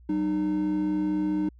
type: tone pair together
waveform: triangle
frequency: 190 / 305.4 Hz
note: F#3 / D#4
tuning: +46 / -32 cents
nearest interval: minor sixth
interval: 822 cents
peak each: -28 / -22 dBFS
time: 0.09-1.49 s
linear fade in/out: 5 ms
effects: tanh soft clip ceiling -14 dBFS + added 60 Hz sine -49 dBFS peak until 1.59 s